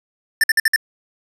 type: tone bursts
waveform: square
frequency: 1782 Hz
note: A6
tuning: 22 cents sharp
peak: -12 dBFS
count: 5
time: 0.41-0.761 s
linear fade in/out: 2 ms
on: 27 ms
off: 54 ms
effects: resampled to 32000 Hz